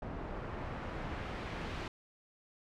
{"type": "noise with low-pass filter sweep", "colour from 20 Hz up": "pink", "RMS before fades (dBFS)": -41, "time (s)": [0.02, 1.88], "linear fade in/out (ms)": 2, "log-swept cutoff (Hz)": [1100, 3100], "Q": 0.75, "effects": []}